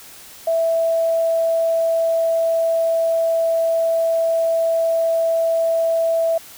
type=tone; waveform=sine; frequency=659.3 Hz; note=E5; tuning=in tune; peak=-15 dBFS; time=0.47-6.38 s; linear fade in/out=5 ms; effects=white hiss -41 dBFS RMS until 6.57 s